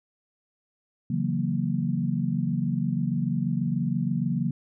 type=chord; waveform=sine; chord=F# dominant seventh; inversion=second; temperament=equal; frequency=138.59 / 164.81 / 185 / 233.1 Hz; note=C#3 / E3 / F#3 / A#3; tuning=0 / 0 / 0 / 0 cents; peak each=-29 dBFS; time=1.1-4.51 s; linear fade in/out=5 ms; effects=none